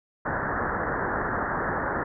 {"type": "low-pass noise", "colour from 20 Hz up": "white", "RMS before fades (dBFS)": -28, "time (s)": [0.25, 2.04], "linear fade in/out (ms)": 10, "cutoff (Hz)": 1800, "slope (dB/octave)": 96, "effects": []}